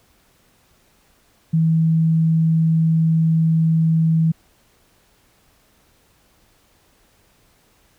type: tone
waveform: sine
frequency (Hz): 161.8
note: E3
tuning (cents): -32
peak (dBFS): -13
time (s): 1.53-4.32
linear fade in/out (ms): 10
effects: pink hiss -58 dBFS RMS until 7.98 s